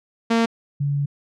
sawtooth / sine tone pair in turn, 229.2 / 142.48 Hz, A#3 / C#3, -29 / +48 cents, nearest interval minor sixth, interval 823 cents, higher first, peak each -12 / -19 dBFS, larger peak first, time 0.3-0.46 / 0.8-1.06 s, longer second, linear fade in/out 10 ms, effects low-pass 5000 Hz 12 dB/octave

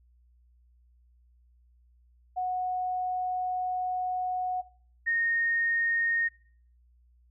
sine tone pair in turn, 734 / 1849.6 Hz, F#5 / A#6, -14 / -14 cents, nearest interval octave + major third, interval 1600 cents, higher second, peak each -27 / -24 dBFS, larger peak second, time 2.36-4.62 / 5.06-6.29 s, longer first, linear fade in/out 20 ms, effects noise-tail reverb RT60 0.5 s tail -21 dB re dry + added 60 Hz sine -59 dBFS peak until 7.3 s

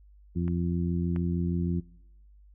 harmonic tone, 86.4 Hz, F2, 18 cents flat, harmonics 1 / 2 / 3 / 4, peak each -30 / -28 / -36 / -37 dBFS, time 0.35-1.81 s, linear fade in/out 20 ms
clicks, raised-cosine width 0.5 ms, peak -30 / -27 dBFS, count 2, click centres 0.48 / 1.162 s
effects noise-tail reverb RT60 0.9 s tail -24 dB re dry + added 50 Hz sine -52 dBFS peak until 2.54 s

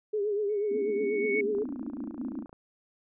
sine tone with vibrato, 413.6 Hz, G#4, 7 cents flat, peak -26 dBFS, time 0.13-1.64 s, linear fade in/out 10 ms, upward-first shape triangle, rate 8.2 Hz, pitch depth 82 cents each way
sine tone with exponential growth, 2217 Hz, C#7, in tune, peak -26 dBFS, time 0.49-1.41 s, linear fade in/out 5 ms, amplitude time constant 200 ms
pink band-pass noise, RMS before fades -37 dBFS, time 0.7-2.46 s, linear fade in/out 20 ms, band 220 to 320 Hz, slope 96 dB/octave
click train, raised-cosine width 1 ms, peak -34 dBFS, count 29, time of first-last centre 1.55-2.529 s, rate 28.6 Hz
effects none

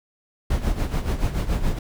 brown noise with tremolo, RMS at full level -20 dBFS, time 0.5-1.79 s, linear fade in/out 5 ms, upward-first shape sine, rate 7 Hz, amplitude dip 70%, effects none

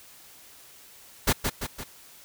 pink noise with echo, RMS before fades -21 dBFS, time 1.27-1.33 s, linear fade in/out 10 ms, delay 170 ms, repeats 3, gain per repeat -5 dB, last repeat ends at 1.84 s, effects white hiss -51 dBFS RMS until 2.24 s

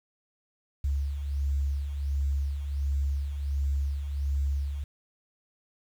sine beating tone pair, 68.9 / 70.3 Hz, C#2 / C#2, -10 / +25 cents, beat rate 1.4 Hz, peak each -34 / -26 dBFS, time 0.84-4.84 s, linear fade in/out 5 ms, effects tanh soft clip ceiling -19 dBFS + 9-bit

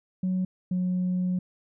sine tone pair in turn, 185 / 181.93 Hz, F#3 / F#3, 0 / -29 cents, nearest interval unison, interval 29 cents, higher first, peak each -22 / -22 dBFS, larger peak neither, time 0.23-0.45 / 0.71-1.39 s, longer second, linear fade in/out 5 ms, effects tanh soft clip ceiling -21 dBFS

